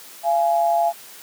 sine tone pair together, 685 / 836.1 Hz, F5 / G#5, -34 / +11 cents, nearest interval minor third, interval 345 cents, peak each -17 / -21 dBFS, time 0.23-0.93 s, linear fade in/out 50 ms, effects white hiss -42 dBFS RMS until 1.22 s + high-pass 200 Hz 12 dB/octave

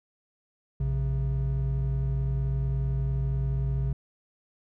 triangle tone pair together, 59.44 / 134.9 Hz, A#1 / C#3, +34 / -47 cents, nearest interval octave + major second, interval 1419 cents, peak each -26 / -25 dBFS, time 0.8-3.93 s, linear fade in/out 5 ms, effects none

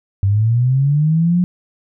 sine linear sweep, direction up, 95.7 to 181.2 Hz, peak -11 dBFS, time 0.23-1.44 s, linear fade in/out 0 ms, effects none

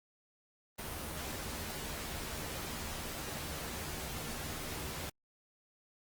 pink noise with comb filter, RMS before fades -41 dBFS, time 0.78-5.1 s, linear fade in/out 10 ms, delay 13 ms, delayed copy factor +0.5, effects Opus 32 kbps

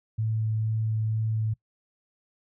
sine tone with vibrato, 110 Hz, A2, in tune, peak -24 dBFS, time 0.18-1.54 s, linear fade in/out 10 ms, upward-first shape sine, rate 2.1 Hz, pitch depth 8 cents each way, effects noise-tail reverb RT60 0.1 s tail -23 dB re dry

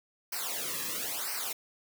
white noise with flanger, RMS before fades -35 dBFS, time 0.32-1.53 s, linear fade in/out 5 ms, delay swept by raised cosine 0.28 to 1.38 ms, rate 1 Hz, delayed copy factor -0.9, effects none

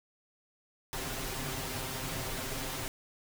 pink noise with comb filter, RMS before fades -37 dBFS, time 0.93-2.88 s, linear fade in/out 0 ms, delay 7.6 ms, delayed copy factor +0.85, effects none

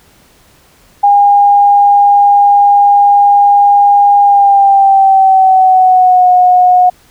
sine tone with pitch glide, 811 to 726.7 Hz, G#5 to F#5, -41 to -31 cents, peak -3 dBFS, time 1.03-6.9 s, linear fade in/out 10 ms, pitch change -190 cents, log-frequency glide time 4.22-6.29 s, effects pink hiss -46 dBFS RMS until 7.1 s

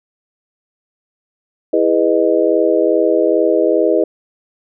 sine chord, E major seventh, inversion none, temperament just, 329.6 / 412 / 494.4 / 618.1 Hz, E4 / G#4 / B4 / D#5, 0 / -14 / +2 / -12 cents, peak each -16 dBFS, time 1.73-4.04 s, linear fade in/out 5 ms, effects none

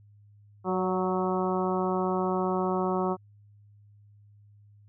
harmonic tone with a mistuned harmonic, 185 Hz, F#3, in tune, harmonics 1 / 2 / 3 / 4 / 5 / 6 / 7, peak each -30 / -29 / -35 / -33 / -35 / -35 / -38 dBFS, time 0.64-3.17 s, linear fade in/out 50 ms, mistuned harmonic 3, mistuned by +24 cents, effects added 103 Hz sine -53 dBFS peak until 4.88 s

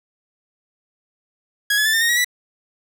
sawtooth tone with pitch steps, 1661.2 / 1707.9 / 1755.9 / 1805.3 / 1856 / 1908.2 / 1961.9 Hz, G#6 / G#6 / A6 / A6 / A#6 / A#6 / B6, 0 / +48 / -4 / +44 / -8 / +40 / -12 cents, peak -12 dBFS, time 1.7-2.246 s, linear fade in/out 5 ms, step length 78 ms, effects none

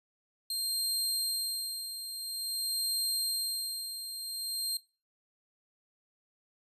sawtooth tone with tremolo, 4186 Hz, C8, in tune, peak -26 dBFS, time 0.5-4.77 s, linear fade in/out 2 ms, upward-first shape sine, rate 0.49 Hz, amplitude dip 65%, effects noise-tail reverb RT60 0.3 s tail -19 dB re dry + resampled to 32000 Hz

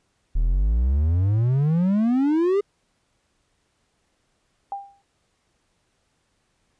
triangle exponential sweep, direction up, 36.98 to 415.3 Hz, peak -15 dBFS, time 0.35-2.61 s, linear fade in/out 10 ms
sine tone with exponential decay, 797 Hz, G5, 28 cents sharp, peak -24 dBFS, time 4.72-5.02 s, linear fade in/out 1 ms, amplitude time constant 64 ms
effects pink hiss -69 dBFS RMS until 6.79 s + resampled to 22050 Hz

